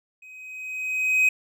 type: tone with level ramp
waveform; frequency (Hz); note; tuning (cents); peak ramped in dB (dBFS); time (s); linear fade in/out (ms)
triangle; 2522; D#7; +23; -42 to -13; 0.22-1.29; 5
effects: none